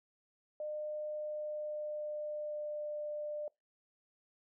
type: tone with pitch glide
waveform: sine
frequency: 605 to 597.4 Hz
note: D#5 to D5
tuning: -49 to +29 cents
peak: -37 dBFS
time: 0.6-3.48 s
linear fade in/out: 2 ms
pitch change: -22 cents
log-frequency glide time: 1.15-2.99 s
effects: noise-tail reverb RT60 0.2 s tail -24 dB re dry